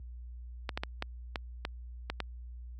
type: clicks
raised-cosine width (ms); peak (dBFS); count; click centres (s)
0.3; -17; 8; 0.692 / 0.775 / 0.835 / 1.024 / 1.358 / 1.651 / 2.1 / 2.203
effects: added 60 Hz sine -36 dBFS peak until 2.79 s + high-pass 80 Hz 12 dB/octave